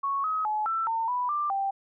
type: tone with pitch steps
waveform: sine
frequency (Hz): 1107 / 1271 / 853 / 1333 / 906 / 988 / 1184 / 785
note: C#6 / D#6 / G#5 / E6 / A#5 / B5 / D6 / G5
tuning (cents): -3 / +36 / +46 / +19 / -50 / 0 / +14 / +2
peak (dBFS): -25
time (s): 0.03-1.71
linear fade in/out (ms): 10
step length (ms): 210
effects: none